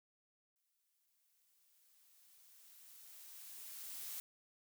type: noise with exponential growth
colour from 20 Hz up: blue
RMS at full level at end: -45 dBFS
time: 0.56-4.2 s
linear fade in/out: 0 ms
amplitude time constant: 790 ms
effects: none